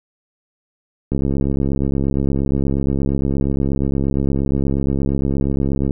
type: click train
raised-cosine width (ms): 3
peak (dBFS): -7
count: 329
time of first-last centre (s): 1.12-5.908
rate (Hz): 68.5
effects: none